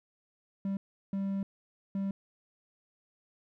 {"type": "tone bursts at uneven times", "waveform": "triangle", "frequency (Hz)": 195.9, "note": "G3", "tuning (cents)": -1, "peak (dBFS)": -28, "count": 3, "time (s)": [[0.65, 0.77], [1.13, 1.43], [1.95, 2.11]], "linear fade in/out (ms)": 2, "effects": []}